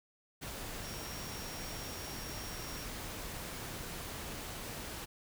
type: tone in noise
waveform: sine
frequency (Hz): 5588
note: F8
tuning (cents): 0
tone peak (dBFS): -49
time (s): 0.82-2.86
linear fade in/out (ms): 20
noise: pink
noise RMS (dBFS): -43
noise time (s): 0.41-5.06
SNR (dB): -9
effects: none